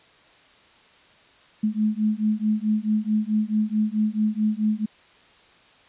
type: beating tone pair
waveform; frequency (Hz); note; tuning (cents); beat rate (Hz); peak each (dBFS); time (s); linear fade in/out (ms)
sine; 211.9 / 216.5; G#3 / A3; +35 / -28; 4.6; -23; 1.63-4.86; 10
effects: white hiss -54 dBFS RMS until 5.88 s + resampled to 8000 Hz